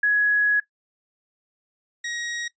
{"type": "tone pair in turn", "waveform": ["sine", "sawtooth"], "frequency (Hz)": [1676, 1891.1], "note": ["G#6", "A#6"], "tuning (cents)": [15, 24], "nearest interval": "major second", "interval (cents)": 209, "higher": "second", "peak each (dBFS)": [-16, -25], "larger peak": "first", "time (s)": [[0.03, 0.6], [2.04, 2.48]], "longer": "first", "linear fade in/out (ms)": 5, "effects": ["noise-tail reverb RT60 0.1 s tail -18 dB re dry", "resampled to 16000 Hz"]}